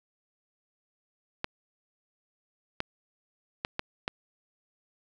clicks, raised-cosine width 0.3 ms, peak -13 dBFS, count 5, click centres 1.444 / 2.804 / 3.649 / 3.794 / 4.079 s, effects none

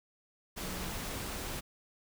sine tone in noise, 183.6 Hz, F#3, 13 cents flat, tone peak -44 dBFS, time 0.62-0.91 s, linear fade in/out 20 ms, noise pink, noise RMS -39 dBFS, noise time 0.56-1.61 s, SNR -8 dB, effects none

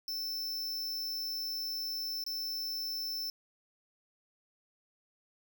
square tone with dropouts, 5320 Hz, E8, 15 cents sharp, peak -35 dBFS, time 0.08-3.3 s, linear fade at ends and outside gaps 1 ms, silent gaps 2.239-2.264 s, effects none

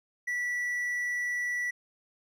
triangle tone, 1955 Hz, B6, 18 cents flat, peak -27 dBFS, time 0.27-1.71 s, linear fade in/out 10 ms, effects none

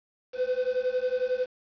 triangle beating tone pair, 500 / 511 Hz, B4 / C5, +21 / -41 cents, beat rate 11 Hz, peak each -26 dBFS, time 0.33-1.47 s, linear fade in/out 50 ms, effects resampled to 11025 Hz + 8-bit

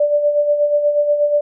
sine tone with tremolo, 587.3 Hz, D5, in tune, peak -10 dBFS, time 0-1.41 s, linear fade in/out 5 ms, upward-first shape sine, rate 8.3 Hz, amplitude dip 55%, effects none

